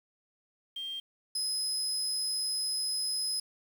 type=tone pair in turn; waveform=sine / 30% pulse; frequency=3192 / 5067 Hz; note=G7 / D#8; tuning=+31 / +31 cents; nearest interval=minor sixth; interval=800 cents; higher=second; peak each=-35 / -26 dBFS; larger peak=second; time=0.76-1 / 1.35-3.4 s; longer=second; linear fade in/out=5 ms; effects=9-bit